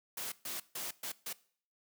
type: noise bursts at uneven times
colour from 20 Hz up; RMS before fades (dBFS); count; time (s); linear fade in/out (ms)
white; -40; 5; 0.17-0.32 / 0.45-0.6 / 0.75-0.91 / 1.03-1.12 / 1.26-1.33; 5
effects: noise-tail reverb RT60 0.5 s tail -20 dB re dry + high-pass 150 Hz 12 dB/octave